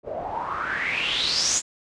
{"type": "noise with low-pass filter sweep", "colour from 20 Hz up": "white", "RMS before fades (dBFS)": -26, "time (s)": [0.03, 1.62], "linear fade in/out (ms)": 50, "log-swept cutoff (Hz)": [510, 7400], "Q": 6.8, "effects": ["resampled to 22050 Hz"]}